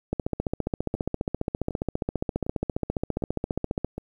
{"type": "two click trains", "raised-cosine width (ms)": 2, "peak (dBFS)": [-19, -12], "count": [5, 56], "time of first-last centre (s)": [[0.95, 3.98], [0.13, 3.846]], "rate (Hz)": [1.32, 14.8], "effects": ["9-bit"]}